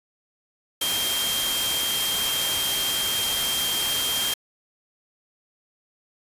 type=tone in noise; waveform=sine; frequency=3191 Hz; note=G7; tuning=30 cents sharp; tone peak=-25 dBFS; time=0.81-4.34 s; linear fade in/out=5 ms; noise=white; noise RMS=-26 dBFS; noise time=0.81-4.34 s; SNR=-2 dB; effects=resampled to 32000 Hz